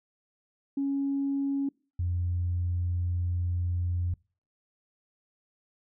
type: tone pair in turn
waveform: sine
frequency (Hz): 277.2 / 88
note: C#4 / F2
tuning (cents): 0 / +14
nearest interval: octave + minor sixth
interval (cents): 1986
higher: first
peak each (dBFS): -25 / -25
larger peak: neither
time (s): 0.77-1.69 / 1.99-4.14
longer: second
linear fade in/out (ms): 5
effects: noise-tail reverb RT60 0.4 s tail -26 dB re dry + tanh soft clip ceiling -21 dBFS